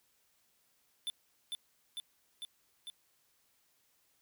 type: tone with echo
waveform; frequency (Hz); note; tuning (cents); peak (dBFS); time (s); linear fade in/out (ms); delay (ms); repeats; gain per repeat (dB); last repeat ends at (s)
square; 3518; A7; -1; -35; 1.07-1.1; 0; 450; 4; -2; 2.9
effects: white hiss -73 dBFS RMS until 4.21 s